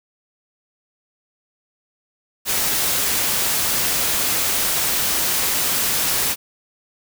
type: noise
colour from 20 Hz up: white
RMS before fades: -20 dBFS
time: 2.45-6.36 s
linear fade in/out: 50 ms
effects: none